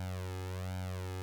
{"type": "tone with flanger", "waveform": "sawtooth", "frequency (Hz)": 92.5, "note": "F#2", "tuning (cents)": 0, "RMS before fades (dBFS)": -39, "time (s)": [0, 1.22], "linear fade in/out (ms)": 0, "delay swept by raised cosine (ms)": [1.3, 2.4], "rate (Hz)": 1.3, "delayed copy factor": 0.9, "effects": []}